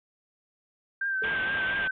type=tone with vibrato; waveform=sine; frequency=1568 Hz; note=G6; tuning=in tune; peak=-26 dBFS; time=1.01-1.91 s; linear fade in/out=5 ms; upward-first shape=triangle; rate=4.3 Hz; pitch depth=47 cents each way
type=tone with exponential decay; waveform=triangle; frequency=438.3 Hz; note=A4; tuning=7 cents flat; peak=-30 dBFS; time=1.22-1.44 s; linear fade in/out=2 ms; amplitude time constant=46 ms
type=low-pass noise; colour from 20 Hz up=white; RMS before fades=-36 dBFS; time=1.23-1.88 s; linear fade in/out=10 ms; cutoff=3400 Hz; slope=96 dB/octave
effects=none